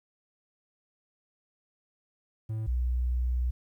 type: tone pair in turn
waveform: triangle / sine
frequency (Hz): 110 / 61.59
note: A2 / B1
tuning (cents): 0 / -4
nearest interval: minor seventh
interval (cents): 1004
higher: first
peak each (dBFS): -28 / -25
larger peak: second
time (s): 2.49-2.67 / 2.67-3.51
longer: second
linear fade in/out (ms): 10
effects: 11-bit